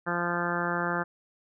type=harmonic tone; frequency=173.6 Hz; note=F3; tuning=10 cents flat; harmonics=1 / 2 / 3 / 4 / 5 / 6 / 7 / 8 / 9 / 10; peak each=-34 / -35 / -36 / -37 / -36 / -38 / -35 / -35 / -34 / -38 dBFS; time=0.06-1.04 s; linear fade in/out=20 ms; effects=none